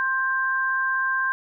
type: tone pair together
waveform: sine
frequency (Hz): 1053.9 / 1579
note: C6 / G6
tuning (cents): +12 / +12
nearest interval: perfect fifth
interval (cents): 700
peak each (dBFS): -26 / -22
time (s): 0-1.32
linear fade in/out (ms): 0
effects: none